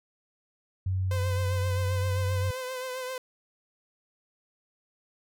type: tone with pitch glide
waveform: sine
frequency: 93.8 to 94.62 Hz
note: F#2 to F#2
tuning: +24 to +39 cents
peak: -25 dBFS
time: 0.86-2.51 s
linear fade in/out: 5 ms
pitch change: +15 cents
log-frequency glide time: 1.79-2.02 s
type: tone with vibrato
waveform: sawtooth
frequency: 512 Hz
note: C5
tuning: 38 cents flat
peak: -29 dBFS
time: 1.11-3.18 s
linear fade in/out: 2 ms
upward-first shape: triangle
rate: 7.6 Hz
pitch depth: 42 cents each way
effects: none